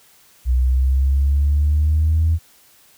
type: exponential sweep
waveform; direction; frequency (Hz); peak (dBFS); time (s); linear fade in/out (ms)
sine; up; 61.74 to 82.41; -12; 0.45-2.39; 50
effects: tanh soft clip ceiling -9 dBFS + white hiss -52 dBFS RMS until 2.97 s